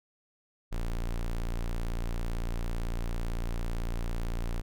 square tone, 28.95 Hz, A#0, 11 cents flat, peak -30 dBFS, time 0.71-4.62 s, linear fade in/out 20 ms, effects none

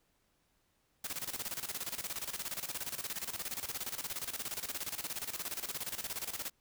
white noise with tremolo, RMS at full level -38 dBFS, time 1.04-6.5 s, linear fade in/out 5 ms, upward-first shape square, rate 17 Hz, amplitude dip 75%, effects pink hiss -75 dBFS RMS until 6.6 s

